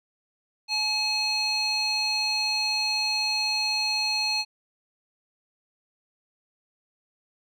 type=tone with band-pass filter; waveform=square; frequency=852 Hz; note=G#5; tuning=44 cents sharp; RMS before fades=-26 dBFS; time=0.68-4.45 s; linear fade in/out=50 ms; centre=3800 Hz; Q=4.9; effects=none